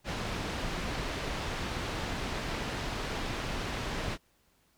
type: low-pass noise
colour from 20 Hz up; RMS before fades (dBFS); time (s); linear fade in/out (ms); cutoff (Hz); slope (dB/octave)
pink; -35; 0.04-4.18; 50; 4400; 12
effects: pink hiss -69 dBFS RMS until 4.77 s